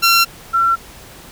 15% pulse / sine tone pair in turn, 1364 / 1355.4 Hz, F6 / E6, -41 / +48 cents, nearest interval unison, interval 11 cents, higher first, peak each -3 / -11 dBFS, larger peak first, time 0.02-0.25 / 0.53-0.76 s, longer neither, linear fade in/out 20 ms, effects pink hiss -39 dBFS RMS until 1.31 s

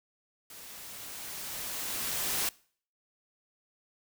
white noise with level ramp, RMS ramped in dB -48 to -30 dBFS, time 0.5-2.49 s, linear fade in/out 2 ms, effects noise-tail reverb RT60 0.5 s tail -23 dB re dry

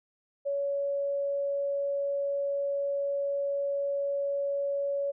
sine tone, 562 Hz, C#5, 24 cents sharp, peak -27 dBFS, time 0.45-5.12 s, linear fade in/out 20 ms, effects none

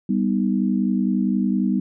sine chord, G augmented, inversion none, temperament equal, 196 / 246.9 / 311.1 Hz, G3 / B3 / D#4, 0 / 0 / 0 cents, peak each -20 / -22 / -26 dBFS, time 0.09-1.8 s, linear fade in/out 5 ms, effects none

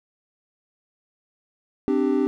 triangle chord, C suspended second, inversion none, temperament equal with one note detuned, 261.6 / 297.4 / 392 Hz, C4 / D4 / G4, 0 / +22 / 0 cents, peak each -21 dBFS, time 1.88-2.27 s, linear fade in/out 0 ms, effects none

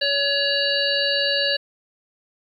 harmonic tone with a mistuned harmonic, 563 Hz, C#5, 27 cents sharp, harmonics 1 / 3 / 5 / 7 / 8, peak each -25 / -25 / -25 / -25 / -25 dBFS, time 0.01-1.57 s, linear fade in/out 10 ms, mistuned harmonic 5, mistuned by +19 cents, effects 9-bit

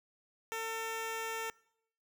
10% pulse tone, 450 Hz, A4, 39 cents sharp, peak -28 dBFS, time 0.52-1.5 s, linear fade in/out 0 ms, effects noise-tail reverb RT60 0.7 s tail -23 dB re dry

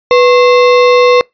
sine tone with sample-and-hold, 493.9 Hz, B4, in tune, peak -3 dBFS, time 0.11-1.21 s, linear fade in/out 0 ms, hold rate 1575 Hz, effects noise-tail reverb RT60 0.2 s tail -26 dB re dry + resampled to 11025 Hz

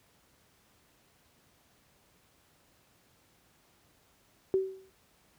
sine tone with exponential decay, 381.6 Hz, G4, 47 cents flat, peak -21 dBFS, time 4.54-4.9 s, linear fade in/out 0 ms, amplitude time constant 77 ms, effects pink hiss -66 dBFS RMS until 5.38 s + high-pass 60 Hz 12 dB/octave

